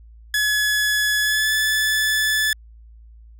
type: tone with pitch glide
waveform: sawtooth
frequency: 1700 to 1734.7 Hz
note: G#6 to A6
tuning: +40 to -25 cents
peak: -14 dBFS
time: 0.34-2.53 s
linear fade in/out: 2 ms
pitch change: +35 cents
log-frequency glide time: 1.21-1.52 s
effects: added 56 Hz sine -42 dBFS peak until 3.39 s